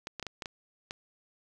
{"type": "clicks", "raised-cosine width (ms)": 0.2, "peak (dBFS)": -20, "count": 7, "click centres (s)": [0.071, 0.197, 0.227, 0.267, 0.422, 0.458, 0.909], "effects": []}